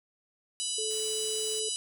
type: harmonic tone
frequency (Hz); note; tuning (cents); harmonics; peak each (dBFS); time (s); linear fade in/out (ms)
987.8; B5; 0; 3 / 4 / 5 / 6 / 7 / 8 / 9 / 10; -37 / -39 / -41 / -41 / -42 / -38 / -40 / -37; 0.6-1.76; 0
type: tone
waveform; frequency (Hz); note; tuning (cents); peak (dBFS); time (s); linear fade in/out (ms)
sine; 433.7; A4; -25; -35; 0.78-1.69; 5
type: noise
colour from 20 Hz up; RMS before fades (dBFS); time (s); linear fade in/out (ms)
white; -48; 0.9-1.6; 10
effects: none